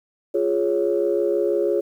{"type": "chord", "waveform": "sine", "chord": "Db major", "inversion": "first", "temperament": "equal", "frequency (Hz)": [349.2, 415.3, 554.4], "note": ["F4", "Ab4", "Db5"], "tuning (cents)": [0, 0, 0], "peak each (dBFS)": [-22, -21, -23], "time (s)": [0.34, 1.81], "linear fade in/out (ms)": 10, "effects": ["tanh soft clip ceiling -9 dBFS", "9-bit"]}